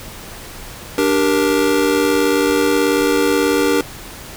square chord, G minor, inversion second, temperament just, 294 / 392 / 470.4 Hz, D4 / G4 / Bb4, +2 / 0 / +16 cents, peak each -18 / -19 / -18 dBFS, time 0.98-3.81 s, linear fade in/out 2 ms, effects pink hiss -34 dBFS RMS until 4.36 s

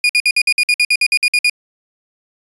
35% pulse tone bursts, 2440 Hz, D#7, 34 cents flat, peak -8 dBFS, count 14, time 0.04-1.497 s, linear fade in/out 2 ms, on 53 ms, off 55 ms, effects resampled to 22050 Hz

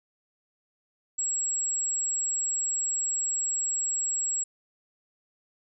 sine tone, 7660 Hz, A#8, 46 cents sharp, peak -26 dBFS, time 1.18-4.44 s, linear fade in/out 10 ms, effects none

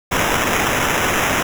white noise with sample-and-hold, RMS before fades -18 dBFS, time 0.11-1.43 s, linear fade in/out 10 ms, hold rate 4410 Hz, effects none

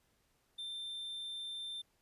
triangle tone, 3574 Hz, A7, 26 cents sharp, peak -39 dBFS, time 0.58-1.82 s, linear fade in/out 10 ms, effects pink hiss -75 dBFS RMS until 2.01 s + resampled to 32000 Hz

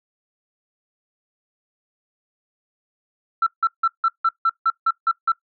sine tone bursts, 1341 Hz, E6, 29 cents sharp, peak -13 dBFS, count 10, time 3.42-5.32 s, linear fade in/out 5 ms, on 46 ms, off 160 ms, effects noise-tail reverb RT60 0.1 s tail -18 dB re dry + tanh soft clip ceiling -11 dBFS

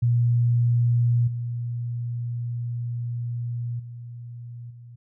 sine tone with level steps, 119.4 Hz, A#2, 42 cents sharp, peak -17 / -26 / -35 / -41 dBFS, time 0.02-4.96 s, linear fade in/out 10 ms, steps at 1.27 / 3.79 / 4.7 s, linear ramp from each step 10 ms, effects none

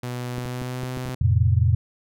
sawtooth tone with pitch glide, 123.47 to 127.31 Hz, B2 to C3, 0 to -47 cents, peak -24 dBFS, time 0.03-1.15 s, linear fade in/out 5 ms, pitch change +53 cents, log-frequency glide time 0.36-0.88 s
clicks, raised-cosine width 3 ms, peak -20 dBFS, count 7, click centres 0.382 / 0.456 / 0.618 / 0.834 / 0.973 / 1.058 / 1.089 s
sine chord, F major, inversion none, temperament equal with one note detuned, 87.31 / 111.79 / 130.81 Hz, F2 / A2 / C3, 0 / +28 / 0 cents, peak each -19 / -19 / -23 dBFS, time 1.21-1.75 s, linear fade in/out 5 ms
effects none

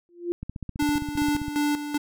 sine tone with exponential growth, 347.3 Hz, F4, 10 cents flat, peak -20 dBFS, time 0.09-0.32 s, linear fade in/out 0 ms, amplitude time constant 50 ms
click train, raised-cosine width 5 ms, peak -21 dBFS, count 17, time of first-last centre 0.43-1.483 s, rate 15.2 Hz
square tone with tremolo, 293.7 Hz, D4, in tune, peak -22 dBFS, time 0.79-1.98 s, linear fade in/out 10 ms, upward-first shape square, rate 2.6 Hz, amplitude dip 65%
effects none

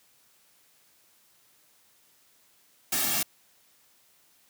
white noise with comb filter, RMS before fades -27 dBFS, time 2.92-3.23 s, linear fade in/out 5 ms, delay 2 ms, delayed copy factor -0.8, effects white hiss -63 dBFS RMS until 4.49 s + high-pass 80 Hz 12 dB/octave

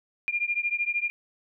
sine beating tone pair, 2400 / 2413 Hz, D7 / D7, +37 / +46 cents, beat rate 13 Hz, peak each -28 dBFS, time 0.28-1.1 s, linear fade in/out 0 ms, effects none

